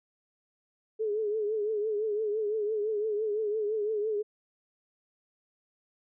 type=tone with vibrato; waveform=sine; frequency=426 Hz; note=G#4; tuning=44 cents sharp; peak=-27 dBFS; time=0.99-4.23 s; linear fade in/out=20 ms; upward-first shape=triangle; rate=5.9 Hz; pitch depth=86 cents each way; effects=none